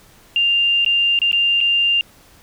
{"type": "tone with dropouts", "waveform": "sine", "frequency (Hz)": 2794, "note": "F7", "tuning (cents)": 0, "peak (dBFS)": -13, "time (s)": [0.36, 2.01], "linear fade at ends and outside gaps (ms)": 1, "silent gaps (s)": [[0.848, 0.862], [1.19, 1.217], [1.315, 1.329], [1.605, 1.611]], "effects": ["pink hiss -49 dBFS RMS until 2.42 s"]}